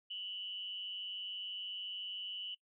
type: tone with amplitude modulation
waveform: sine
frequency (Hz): 2960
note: F#7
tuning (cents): 0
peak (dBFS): -37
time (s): 0.1-2.55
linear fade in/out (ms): 10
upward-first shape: sine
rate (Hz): 193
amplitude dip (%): 65
effects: noise-tail reverb RT60 0.1 s tail -23 dB re dry